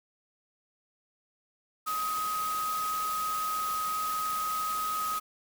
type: tone in noise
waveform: sine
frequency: 1260 Hz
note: D#6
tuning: 21 cents sharp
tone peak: -29 dBFS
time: 1.86-5.2 s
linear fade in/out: 20 ms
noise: white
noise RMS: -39 dBFS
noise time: 1.86-5.2 s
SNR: +7 dB
effects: none